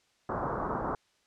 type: low-pass noise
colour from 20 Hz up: white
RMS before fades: -33 dBFS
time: 0.29-0.95 s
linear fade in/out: 2 ms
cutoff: 1300 Hz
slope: 48 dB/octave
effects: white hiss -69 dBFS RMS until 1.26 s + low-pass 6000 Hz 12 dB/octave